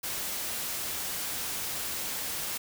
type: noise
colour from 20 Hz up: white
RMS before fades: -34 dBFS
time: 0.03-2.58 s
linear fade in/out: 10 ms
effects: none